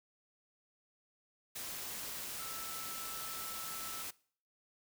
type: tone in noise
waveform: sine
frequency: 1318.5 Hz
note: E6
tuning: in tune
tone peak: -48 dBFS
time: 2.39-4.03 s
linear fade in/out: 10 ms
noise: white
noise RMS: -43 dBFS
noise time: 1.55-4.11 s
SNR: -8 dB
effects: noise-tail reverb RT60 0.5 s tail -22 dB re dry